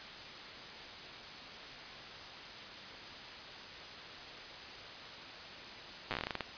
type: slowing click train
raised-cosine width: 0.3 ms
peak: -19 dBFS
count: 13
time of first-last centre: 6.11-6.407 s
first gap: 8 ms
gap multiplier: 1.19
effects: white hiss -47 dBFS RMS until 6.57 s + resampled to 11025 Hz